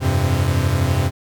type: chord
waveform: 45% pulse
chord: F suspended second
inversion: none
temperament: equal with one note detuned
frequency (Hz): 85.91 / 98 / 130.81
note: F2 / G2 / C3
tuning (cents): -28 / 0 / 0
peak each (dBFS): -20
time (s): 0-1.11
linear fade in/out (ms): 50
effects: none